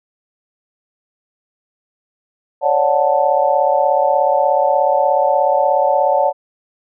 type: chord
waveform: sine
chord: D major seventh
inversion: third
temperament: just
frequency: 550.6 / 587.3 / 734.2 / 881 Hz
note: C#5 / D5 / F#5 / A5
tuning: -12 / 0 / -14 / +2 cents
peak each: -17 dBFS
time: 2.61-6.33 s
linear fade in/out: 50 ms
effects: none